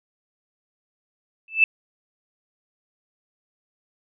sine tone with exponential growth, 2637 Hz, E7, in tune, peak -8 dBFS, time 1.48-1.64 s, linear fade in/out 2 ms, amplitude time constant 34 ms, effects none

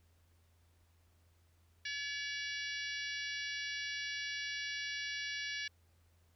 harmonic tone, 570 Hz, C#5, 48 cents sharp, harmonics 3 / 4 / 5 / 6 / 7 / 8 / 9 / 10, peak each -42 / -44 / -46 / -48 / -49 / -50 / -51 / -52 dBFS, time 1.85-5.68 s, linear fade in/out 5 ms, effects added 84 Hz sine -67 dBFS peak until 6.35 s + pink hiss -75 dBFS RMS until 6.35 s

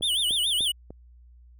click train, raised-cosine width 2 ms, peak -27 dBFS, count 4, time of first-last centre 0.01-0.906 s, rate 3.35 Hz
square tone with vibrato, 3254 Hz, G#7, 36 cents flat, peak -23 dBFS, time 0.02-0.72 s, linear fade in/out 10 ms, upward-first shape sine, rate 7 Hz, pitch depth 200 cents each way
effects added 60 Hz sine -49 dBFS peak until 1.59 s

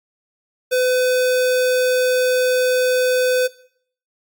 square tone, 505 Hz, B4, 39 cents sharp, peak -15 dBFS, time 0.71-3.48 s, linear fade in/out 20 ms, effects noise-tail reverb RT60 0.6 s tail -20 dB re dry + MP3 96 kbps

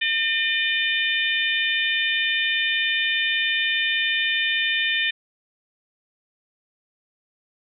harmonic tone with a mistuned harmonic, 605 Hz, D#5, 49 cents flat, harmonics 3 / 4 / 5 / 6, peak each -24 / -25 / -26 / -27 dBFS, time 0.01-5.11 s, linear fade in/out 10 ms, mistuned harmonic 6, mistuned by -16 cents, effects none

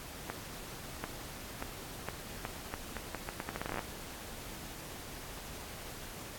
accelerating click train, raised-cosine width 0.5 ms, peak -21 dBFS, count 21, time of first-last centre 0.3-3.792 s, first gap 740 ms, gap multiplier 0.79, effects pink hiss -46 dBFS RMS until 6.38 s + AAC 64 kbps

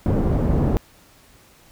pink low-pass noise, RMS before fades -19 dBFS, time 0.06-0.77 s, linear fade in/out 0 ms, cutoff 470 Hz, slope 12 dB/octave, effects pink hiss -52 dBFS RMS until 1.71 s

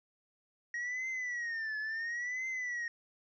triangle tone with vibrato, 1887 Hz, A#6, 21 cents sharp, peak -33 dBFS, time 0.74-2.88 s, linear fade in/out 2 ms, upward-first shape triangle, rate 0.72 Hz, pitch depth 170 cents each way, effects resampled to 16000 Hz

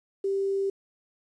sine tone with quantisation, 392 Hz, G4, in tune, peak -24 dBFS, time 0.24-0.7 s, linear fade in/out 5 ms, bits 9, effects resampled to 22050 Hz

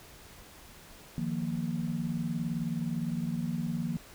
sine chord, Eb suspended second, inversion none, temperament just, 155.56 / 175.01 / 233.3 Hz, Eb3 / F3 / Bb3, 0 / +4 / +2 cents, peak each -35 / -34 / -34 dBFS, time 1.18-3.97 s, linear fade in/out 0 ms, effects pink hiss -52 dBFS RMS until 4.14 s

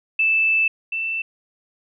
sine tone pair in turn, 2637 / 2665 Hz, E7 / E7, 0 / +18 cents, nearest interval unison, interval 18 cents, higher second, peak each -15 / -22 dBFS, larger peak first, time 0.19-0.68 / 0.92-1.22 s, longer first, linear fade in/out 5 ms, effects none

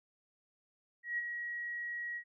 sine tone with ADSR envelope, 1906 Hz, A#6, 38 cents sharp, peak -31 dBFS, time 1.03-2.24 s, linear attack 150 ms, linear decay 28 ms, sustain -6 dB, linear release 77 ms, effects none

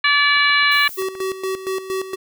harmonic tone, 577 Hz, D5, 31 cents flat, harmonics 2 / 3 / 4 / 5 / 6 / 7, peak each -20 / -17 / -18 / -23 / -28 / -22 dBFS, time 0.04-0.88 s, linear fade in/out 5 ms
click train, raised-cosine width 0.5 ms, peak -23 dBFS, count 7, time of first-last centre 0.37-1.152 s, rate 7.67 Hz
violet noise, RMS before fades -34 dBFS, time 0.71-1.03 s, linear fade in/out 10 ms
square tone with tremolo, 380 Hz, F#4, 46 cents sharp, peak -21 dBFS, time 0.97-2.16 s, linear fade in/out 20 ms, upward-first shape square, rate 4.3 Hz, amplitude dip 70%
effects none

